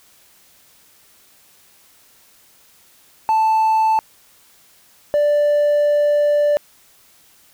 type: tone pair in turn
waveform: triangle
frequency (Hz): 880 / 587.3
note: A5 / D5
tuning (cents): 0 / 0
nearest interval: perfect fifth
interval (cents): 700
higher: first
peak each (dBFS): -10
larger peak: neither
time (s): 3.29-3.99 / 5.14-6.57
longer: second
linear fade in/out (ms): 0
effects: tanh soft clip ceiling -7 dBFS + white hiss -52 dBFS RMS until 7.53 s